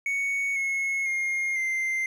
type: tone with pitch steps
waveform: triangle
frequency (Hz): 2225 / 2178 / 2132 / 2087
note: C#7 / C#7 / C7 / C7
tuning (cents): +6 / -31 / +32 / -5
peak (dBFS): -23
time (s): 0.06-2.06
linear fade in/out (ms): 2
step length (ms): 500
effects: none